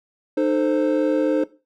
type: chord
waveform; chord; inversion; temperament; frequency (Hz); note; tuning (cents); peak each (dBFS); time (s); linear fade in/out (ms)
triangle; A diminished; second; equal with one note detuned; 304.5 / 440 / 523.3; Eb4 / A4 / C5; -37 / 0 / 0; -18 / -22 / -20; 0.37-1.44; 5
effects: noise-tail reverb RT60 0.3 s tail -17 dB re dry